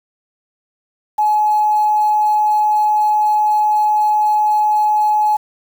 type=tone with quantisation; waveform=sine; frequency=848 Hz; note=G#5; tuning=36 cents sharp; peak=-11 dBFS; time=1.18-5.37 s; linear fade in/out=10 ms; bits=6; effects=none